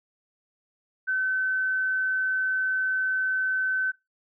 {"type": "tone", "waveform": "sine", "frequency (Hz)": 1525, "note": "G6", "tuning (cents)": -48, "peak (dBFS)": -23, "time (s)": [1.07, 3.92], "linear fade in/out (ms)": 20, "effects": ["noise-tail reverb RT60 0.2 s tail -17 dB re dry"]}